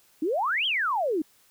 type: exponential two-way sweep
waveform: sine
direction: up then down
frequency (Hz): 287.1 to 3325 to 287.1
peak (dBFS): -23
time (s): 0.22-1.22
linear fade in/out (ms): 5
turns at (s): 0.66
effects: white hiss -61 dBFS RMS until 1.5 s